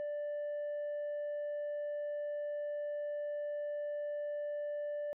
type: tone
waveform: sine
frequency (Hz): 588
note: D5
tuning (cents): +2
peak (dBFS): -33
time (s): 0-5.13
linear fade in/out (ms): 0
effects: tanh soft clip ceiling -35 dBFS